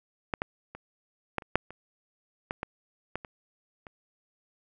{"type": "clicks", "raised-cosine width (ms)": 0.5, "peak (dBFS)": [-13, -14, -26, -13, -30, -6, -28, -16, -17, -17, -26, -29], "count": 12, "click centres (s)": [0.338, 0.419, 0.75, 1.383, 1.422, 1.556, 1.706, 2.509, 2.631, 3.156, 3.248, 3.868], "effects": []}